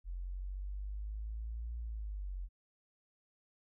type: exponential two-way sweep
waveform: sine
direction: up then down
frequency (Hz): 43.7 to 58.27 to 43.7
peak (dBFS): -38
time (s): 0.04-2.49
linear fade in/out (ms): 50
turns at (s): 1.77
effects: none